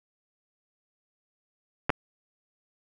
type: clicks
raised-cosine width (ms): 0.5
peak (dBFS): -8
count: 2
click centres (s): 1.895 / 1.902
effects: none